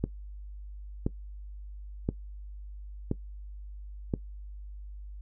click train, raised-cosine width 3 ms, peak -14 dBFS, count 5, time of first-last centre 0.04-4.138 s, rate 0.976 Hz, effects noise-tail reverb RT60 0.1 s tail -18 dB re dry + added 50 Hz sine -40 dBFS peak until 5.21 s

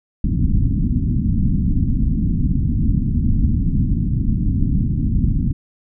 pink low-pass noise, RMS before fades -17 dBFS, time 0.24-5.53 s, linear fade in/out 5 ms, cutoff 270 Hz, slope 48 dB/octave, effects none

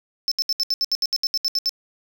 triangle tone bursts, 5280 Hz, E8, 2 cents sharp, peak -17 dBFS, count 14, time 0.28-1.693 s, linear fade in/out 0 ms, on 35 ms, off 71 ms, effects none

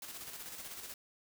white noise with tremolo, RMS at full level -45 dBFS, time 0.02-0.94 s, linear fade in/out 2 ms, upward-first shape square, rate 16 Hz, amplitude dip 40%, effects none

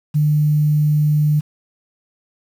sine tone with quantisation, 150 Hz, D3, 37 cents sharp, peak -12 dBFS, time 0.14-1.41 s, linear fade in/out 20 ms, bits 7, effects none

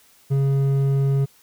sine tone with hard clipping, 137.5 Hz, C#3, 14 cents flat, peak -18 dBFS, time 0.3-1.26 s, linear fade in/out 20 ms, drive 6 dB, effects white hiss -55 dBFS RMS until 1.42 s

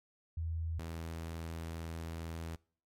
sine / sawtooth tone pair in turn, 81.8 / 82.25 Hz, E2 / E2, -13 / -3 cents, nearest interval unison, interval 10 cents, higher second, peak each -34 / -36 dBFS, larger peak first, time 0.37-0.79 / 0.79-2.56 s, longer second, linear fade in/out 5 ms, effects noise-tail reverb RT60 0.5 s tail -25 dB re dry + MP3 64 kbps

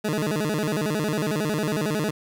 20% pulse tone with vibrato, 179.8 Hz, F#3, 49 cents flat, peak -18 dBFS, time 0.04-2.11 s, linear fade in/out 10 ms, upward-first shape square, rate 11 Hz, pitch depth 290 cents each way, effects none

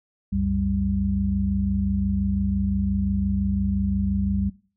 sine tone cluster, 64 / 89.8 / 196.6 Hz, C2 / F2 / G3, -38 / +49 / +5 cents, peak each -27 / -27 / -23 dBFS, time 0.32-4.5 s, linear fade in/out 10 ms, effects noise-tail reverb RT60 0.4 s tail -20 dB re dry

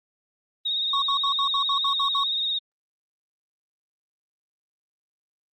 sine tone with vibrato, 3729 Hz, A#7, in tune, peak -23 dBFS, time 0.65-2.59 s, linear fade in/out 10 ms, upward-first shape sine, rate 18 Hz, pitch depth 39 cents each way
triangle tone bursts, 1108.7 Hz, C#6, in tune, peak -21 dBFS, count 9, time 0.93-2.238 s, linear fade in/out 5 ms, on 92 ms, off 60 ms
effects Opus 24 kbps

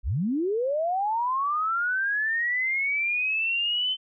sine linear sweep, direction up, 36.71 to 3078 Hz, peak -23 dBFS, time 0.03-3.97 s, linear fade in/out 50 ms, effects none

